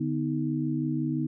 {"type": "tone cluster", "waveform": "sine", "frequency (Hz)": [146.3, 249.9, 315.7], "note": ["D3", "B3", "D#4"], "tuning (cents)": [-6, 21, 25], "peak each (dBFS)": -30, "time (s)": [0, 1.27], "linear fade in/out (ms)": 10, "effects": []}